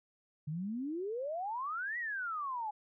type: exponential two-way sweep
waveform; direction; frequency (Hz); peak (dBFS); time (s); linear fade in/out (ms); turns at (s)
sine; up then down; 144.1 to 1971 to 825; -35; 0.47-2.71; 10; 1.98
effects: none